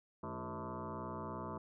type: tone with frequency modulation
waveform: sine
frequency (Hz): 400.5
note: G4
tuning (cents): +37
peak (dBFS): -40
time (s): 0.23-1.58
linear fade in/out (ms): 5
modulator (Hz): 123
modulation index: 6.4
effects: none